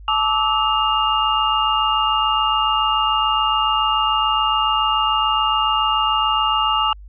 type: tone cluster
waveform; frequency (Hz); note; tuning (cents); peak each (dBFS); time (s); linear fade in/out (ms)
sine; 868 / 1167 / 1294 / 2815; A5 / D6 / E6 / F7; -24 / -11 / -32 / +13; -21; 0.08-6.93; 2
effects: added 50 Hz sine -36 dBFS peak until 7.08 s